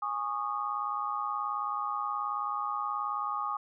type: chord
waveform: sine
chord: Ab suspended fourth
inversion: none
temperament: equal with one note detuned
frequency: 830.6 / 1108.7 / 1227.4 Hz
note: Ab5 / Db6 / Eb6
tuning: 0 / 0 / -24 cents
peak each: -37 / -35 / -33 dBFS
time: 0.02-3.57 s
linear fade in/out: 5 ms
effects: none

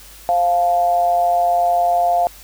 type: tone with amplitude modulation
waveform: sine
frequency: 698.5 Hz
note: F5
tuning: in tune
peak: -10 dBFS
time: 0.29-2.27 s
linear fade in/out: 0 ms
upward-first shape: sine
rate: 173 Hz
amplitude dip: 60%
effects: added 50 Hz sine -44 dBFS peak until 2.43 s + white hiss -42 dBFS RMS until 2.43 s

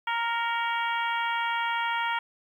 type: harmonic tone with a mistuned harmonic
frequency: 466.2 Hz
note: A#4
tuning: in tune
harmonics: 2 / 3 / 4 / 5 / 6 / 7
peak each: -28 / -32 / -34 / -36 / -38 / -39 dBFS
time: 0.07-2.19 s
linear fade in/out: 5 ms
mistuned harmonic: 5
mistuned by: -40 cents
effects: 10-bit

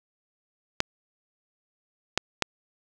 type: clicks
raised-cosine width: 0.2 ms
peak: -4 dBFS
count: 3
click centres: 0.804 / 2.176 / 2.423 s
effects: 7-bit

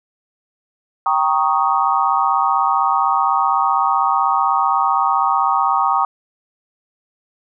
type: chord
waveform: sine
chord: Eb dominant seventh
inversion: first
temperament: equal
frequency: 784 / 932.3 / 1108.7 / 1244.5 Hz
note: G5 / Bb5 / Db6 / Eb6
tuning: 0 / 0 / 0 / 0 cents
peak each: -19 dBFS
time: 1.06-6.05 s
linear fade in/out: 2 ms
effects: none

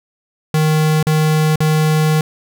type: tone with dropouts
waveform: square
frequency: 155.3 Hz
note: D#3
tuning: 3 cents flat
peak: -12 dBFS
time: 0.54-2.21 s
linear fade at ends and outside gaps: 2 ms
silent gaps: 1.028-1.068 / 1.558-1.604 s
effects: none

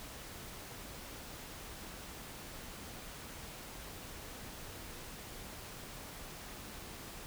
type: silence
effects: pink hiss -48 dBFS RMS until 7.26 s

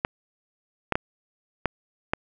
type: clicks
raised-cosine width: 0.5 ms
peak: -7 dBFS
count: 5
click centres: 0.049 / 0.923 / 0.955 / 1.657 / 2.135 s
effects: none

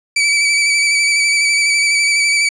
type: tone with vibrato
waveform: sawtooth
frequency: 2300 Hz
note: D7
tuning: 37 cents flat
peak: -8 dBFS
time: 0.16-2.49 s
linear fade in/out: 5 ms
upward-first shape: square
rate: 12 Hz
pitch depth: 21 cents each way
effects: resampled to 22050 Hz + 8-bit

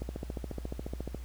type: click train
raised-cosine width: 2 ms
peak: -23 dBFS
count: 17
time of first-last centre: 0.02-1.147 s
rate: 14.2 Hz
effects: added 60 Hz sine -39 dBFS peak until 1.24 s + pink hiss -56 dBFS RMS until 1.24 s

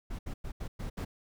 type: noise bursts at uneven times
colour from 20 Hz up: brown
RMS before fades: -37 dBFS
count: 6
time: 0.1-0.19 / 0.26-0.34 / 0.44-0.52 / 0.6-0.68 / 0.79-0.9 / 0.97-1.05 s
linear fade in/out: 10 ms
effects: none

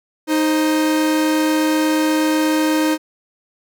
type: tone pair together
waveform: 45% pulse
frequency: 311.1 / 527.9 Hz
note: D#4 / C5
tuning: 0 / +15 cents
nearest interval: major sixth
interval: 915 cents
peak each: -15 / -23 dBFS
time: 0.27-2.98 s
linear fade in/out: 50 ms
effects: none

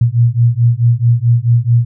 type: beating tone pair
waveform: sine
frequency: 116.3 / 120.9 Hz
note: A#2 / B2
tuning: -4 / -36 cents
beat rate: 4.6 Hz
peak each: -11 dBFS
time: 0.01-1.85 s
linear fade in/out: 5 ms
effects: none

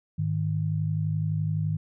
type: tone pair together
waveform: sine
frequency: 103.83 / 155.57 Hz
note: G#2 / D#3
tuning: 0 / 0 cents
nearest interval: perfect fifth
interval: 700 cents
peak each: -28 / -26 dBFS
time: 0.18-1.77 s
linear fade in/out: 10 ms
effects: none

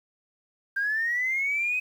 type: linear sweep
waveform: sine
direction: up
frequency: 1581 to 2535 Hz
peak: -23 dBFS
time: 0.76-1.8 s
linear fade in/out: 10 ms
effects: tanh soft clip ceiling -19 dBFS + 9-bit

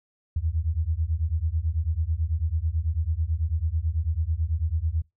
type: beating tone pair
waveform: sine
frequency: 76.1 / 85.2 Hz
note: D#2 / F2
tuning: -38 / -42 cents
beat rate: 9.1 Hz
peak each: -26 dBFS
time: 0.36-5.02 s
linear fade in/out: 5 ms
effects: noise-tail reverb RT60 0.2 s tail -23 dB re dry

